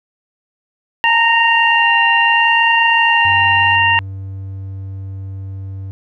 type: harmonic tone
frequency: 926 Hz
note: A#5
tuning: 12 cents flat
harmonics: 1 / 2 / 3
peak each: -14 / -14 / -14 dBFS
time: 1.04-3.99 s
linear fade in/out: 0 ms
type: tone with vibrato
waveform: triangle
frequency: 850 Hz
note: G#5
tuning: 40 cents sharp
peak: -21 dBFS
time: 1.05-3.77 s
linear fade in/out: 20 ms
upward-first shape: sine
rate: 0.72 Hz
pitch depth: 100 cents each way
type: tone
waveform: triangle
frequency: 96.5 Hz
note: G2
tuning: 27 cents flat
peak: -22 dBFS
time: 3.25-5.91 s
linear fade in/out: 0 ms
effects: none